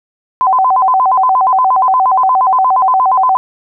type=tone with vibrato; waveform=sine; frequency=880 Hz; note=A5; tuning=in tune; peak=-7 dBFS; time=0.41-3.37 s; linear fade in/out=0 ms; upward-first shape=square; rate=8.5 Hz; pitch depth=250 cents each way; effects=none